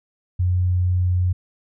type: tone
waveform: sine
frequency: 90.3 Hz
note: F#2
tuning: 42 cents flat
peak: -16 dBFS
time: 0.39-1.33 s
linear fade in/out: 10 ms
effects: none